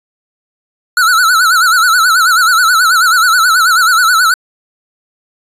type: tone with vibrato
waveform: square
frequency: 1396.9 Hz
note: F6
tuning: in tune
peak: -7 dBFS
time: 0.97-4.34 s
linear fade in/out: 2 ms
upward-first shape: sine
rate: 9.3 Hz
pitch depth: 130 cents each way
effects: resampled to 32000 Hz